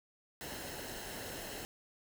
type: noise with comb filter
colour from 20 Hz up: pink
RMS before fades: -44 dBFS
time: 0.41-1.65 s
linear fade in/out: 0 ms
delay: 0.85 ms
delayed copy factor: -0.55
effects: none